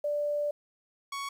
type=tone pair in turn; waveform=sine / sawtooth; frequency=587 / 1114.5 Hz; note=D5 / C#6; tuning=-1 / +9 cents; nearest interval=major seventh; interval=1110 cents; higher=second; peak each=-27 / -30 dBFS; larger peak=first; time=0.04-0.51 / 1.12-1.29 s; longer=first; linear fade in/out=5 ms; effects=low-pass 10000 Hz 12 dB/octave + 10-bit